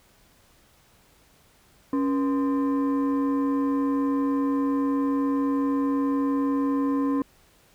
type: tone with frequency modulation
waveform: sine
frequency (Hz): 277.2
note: C#4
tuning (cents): 0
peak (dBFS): -20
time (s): 1.93-7.22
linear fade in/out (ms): 2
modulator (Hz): 759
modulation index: 0.53
effects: tanh soft clip ceiling -17 dBFS + pink hiss -59 dBFS RMS until 7.74 s